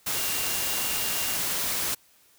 sine tone in noise, 2794 Hz, F7, in tune, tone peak -37 dBFS, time 0.15-1.37 s, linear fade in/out 10 ms, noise white, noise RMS -28 dBFS, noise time 0.06-1.95 s, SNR -12 dB, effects white hiss -60 dBFS RMS until 2.38 s

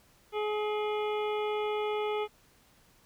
harmonic tone with a mistuned harmonic, 422.4 Hz, G#4, 29 cents sharp, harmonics 1 / 2 / 3 / 5 / 6 / 7 / 8, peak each -30 / -36 / -40 / -44 / -46 / -47 / -48 dBFS, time 0.32-2.28 s, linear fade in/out 50 ms, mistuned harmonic 6, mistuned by -65 cents, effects pink hiss -63 dBFS RMS until 3.05 s

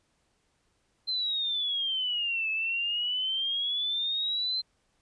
sine exponential two-way sweep, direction down then up, 4124 to 2596 to 4124 Hz, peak -27 dBFS, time 1.07-4.62 s, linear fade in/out 20 ms, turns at 2.5 s, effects pink hiss -72 dBFS RMS until 5.01 s + resampled to 22050 Hz

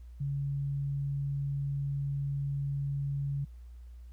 sine tone, 140 Hz, C#3, 18 cents sharp, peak -30 dBFS, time 0.2-3.45 s, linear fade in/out 10 ms, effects added 60 Hz sine -45 dBFS peak until 4.12 s + pink hiss -72 dBFS RMS until 4.12 s

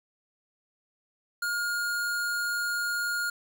square tone, 1423 Hz, F6, 32 cents sharp, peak -28 dBFS, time 1.42-3.3 s, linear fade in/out 5 ms, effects 9-bit

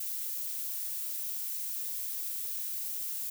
violet noise, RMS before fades -36 dBFS, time 0-3.3 s, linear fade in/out 5 ms, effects none

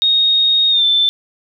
sine tone with pitch glide, 3729 to 3538 Hz, A#7 to A7, 0 to +9 cents, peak -10 dBFS, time 0.02-1.09 s, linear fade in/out 0 ms, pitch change -91 cents, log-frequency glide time 0.7-0.84 s, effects none

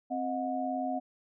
sine tone cluster, 262 / 628 / 725 Hz, C4 / D#5 / F#5, +2 / +16 / -35 cents, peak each -34 / -37 / -33 dBFS, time 0.1-1 s, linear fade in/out 20 ms, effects none

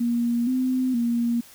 sine tone with pitch steps, 236.9 / 256.6 / 235.8 Hz, A#3 / C4 / A#3, +28 / -34 / +20 cents, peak -20 dBFS, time 0-1.41 s, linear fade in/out 10 ms, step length 470 ms, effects white hiss -49 dBFS RMS until 1.54 s

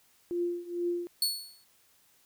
sine tone with tremolo, 348.4 Hz, F4, 4 cents flat, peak -26 dBFS, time 0.31-1.07 s, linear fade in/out 0 ms, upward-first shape triangle, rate 2.2 Hz, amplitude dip 90%
sawtooth tone with exponential decay, 4407 Hz, C#8, 11 cents flat, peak -20 dBFS, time 1.22-1.64 s, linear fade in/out 2 ms, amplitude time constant 90 ms
effects white hiss -65 dBFS RMS until 2.25 s

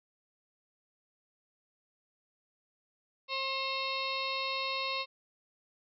harmonic tone with a mistuned harmonic, 535 Hz, C5, 38 cents sharp, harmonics 1 / 2 / 4 / 5 / 6 / 7 / 8 / 9 / 10, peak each -41 / -37 / -42 / -38 / -50 / -39 / -40 / -50 / -51 dBFS, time 3.28-5.06 s, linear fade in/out 50 ms, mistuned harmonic 6, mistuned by -45 cents, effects none

